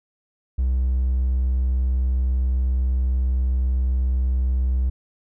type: tone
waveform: triangle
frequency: 63.7 Hz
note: C2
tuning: 46 cents flat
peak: -15 dBFS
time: 0.58-4.9 s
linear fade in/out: 10 ms
effects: tanh soft clip ceiling -12 dBFS